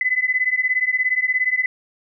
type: beating tone pair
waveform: sine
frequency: 2006 / 2023 Hz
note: B6 / B6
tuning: +26 / +41 cents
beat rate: 17 Hz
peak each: -20 dBFS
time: 0.01-1.66 s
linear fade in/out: 2 ms
effects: none